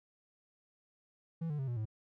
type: tone with pitch steps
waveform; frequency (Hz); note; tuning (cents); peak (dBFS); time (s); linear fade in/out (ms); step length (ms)
triangle; 164.81 / 148.54 / 133.87 / 120.65 / 108.73; E3 / D3 / C3 / B2 / A2; 0 / +20 / +40 / -40 / -20; -32; 1.41-1.855; 10; 89
effects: none